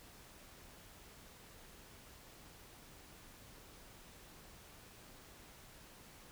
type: silence
effects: pink hiss -58 dBFS RMS until 6.31 s